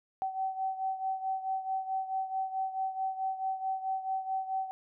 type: beating tone pair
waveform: sine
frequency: 763 / 767.6 Hz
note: G5 / G5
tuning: -47 / -37 cents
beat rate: 4.6 Hz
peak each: -32 / -37 dBFS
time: 0.22-4.71 s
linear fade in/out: 0 ms
effects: none